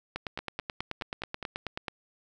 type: two click trains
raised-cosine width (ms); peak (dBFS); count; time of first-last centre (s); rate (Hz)
0.3; -20 / -17; 6 / 17; 0.39-1.427 / 0.16-1.882; 4.82 / 9.29
effects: none